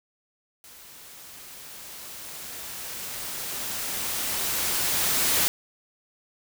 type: noise with level ramp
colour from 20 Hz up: white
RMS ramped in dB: -48 to -22 dBFS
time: 0.64-5.48 s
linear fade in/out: 0 ms
effects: none